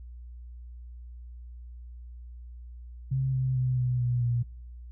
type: tone with pitch steps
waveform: sine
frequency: 132.8 / 130.14 / 127.54 / 124.99 / 122.48 / 120.03 Hz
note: C3 / C3 / C3 / B2 / B2 / B2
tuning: +26 / -9 / -44 / +21 / -14 / -49 cents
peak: -24 dBFS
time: 3.11-4.43 s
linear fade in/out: 10 ms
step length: 220 ms
effects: noise-tail reverb RT60 0.6 s tail -22 dB re dry + added 60 Hz sine -41 dBFS peak until 4.91 s